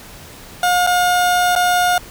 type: tone with dropouts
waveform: 30% pulse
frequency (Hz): 716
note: F5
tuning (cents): +43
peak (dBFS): -10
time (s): 0.63-1.98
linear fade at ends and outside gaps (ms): 2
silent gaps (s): 0.866-0.872 / 1.553-1.561
effects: pink hiss -38 dBFS RMS until 2.1 s

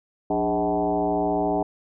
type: tone with frequency modulation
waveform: sine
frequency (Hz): 523.3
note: C5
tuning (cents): 0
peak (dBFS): -20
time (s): 0.3-1.63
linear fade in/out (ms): 5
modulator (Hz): 114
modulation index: 2.7
effects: none

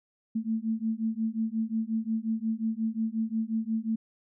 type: beating tone pair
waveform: sine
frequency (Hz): 220 / 225.6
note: A3 / A3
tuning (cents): 0 / +44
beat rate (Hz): 5.6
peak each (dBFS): -30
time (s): 0.35-3.96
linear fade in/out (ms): 10
effects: none

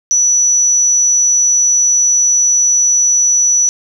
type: tone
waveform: sine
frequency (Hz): 5920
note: F#8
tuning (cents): 0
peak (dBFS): -8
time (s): 0.11-3.69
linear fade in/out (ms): 0
effects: 7-bit

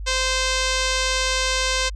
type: tone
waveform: 5% pulse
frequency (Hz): 519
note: C5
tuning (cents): -14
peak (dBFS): -8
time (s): 0.06-1.9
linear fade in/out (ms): 20
effects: added 50 Hz sine -28 dBFS peak until 1.95 s + resampled to 24000 Hz

